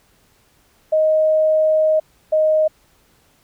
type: tone pair in turn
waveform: sine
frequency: 625 / 622.8 Hz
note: D#5 / D#5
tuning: +8 / +2 cents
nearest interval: unison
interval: 6 cents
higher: first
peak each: -12 dBFS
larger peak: neither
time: 0.92-2 / 2.32-2.68 s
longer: first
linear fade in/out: 10 ms
effects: pink hiss -57 dBFS RMS until 3.43 s